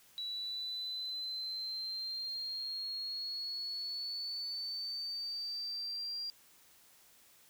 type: exponential sweep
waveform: sine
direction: up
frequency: 3923 to 4770 Hz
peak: -37 dBFS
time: 0.18-6.3 s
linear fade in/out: 0 ms
effects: white hiss -63 dBFS RMS until 7.49 s